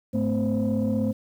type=tone cluster; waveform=sine; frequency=104.4 / 217.6 / 253.7 / 523 Hz; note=G#2 / A3 / B3 / C5; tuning=+10 / -19 / +47 / -1 cents; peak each=-29 / -23 / -26 / -29 dBFS; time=0.13-1.13 s; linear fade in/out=20 ms; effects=tanh soft clip ceiling -16 dBFS + 9-bit